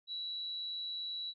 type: tone with amplitude modulation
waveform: sine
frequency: 3921 Hz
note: B7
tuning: 13 cents flat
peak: -36 dBFS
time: 0.07-1.34 s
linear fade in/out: 50 ms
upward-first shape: sine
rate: 170 Hz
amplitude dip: 30%
effects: none